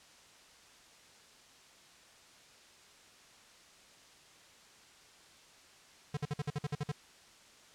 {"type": "tone bursts", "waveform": "square", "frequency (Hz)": 146.83, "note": "D3", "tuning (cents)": 0, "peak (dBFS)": -33, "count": 10, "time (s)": [6.14, 6.918], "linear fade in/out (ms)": 5, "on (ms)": 31, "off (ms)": 52, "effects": ["white hiss -59 dBFS RMS until 7.74 s", "low-pass 7000 Hz 12 dB/octave"]}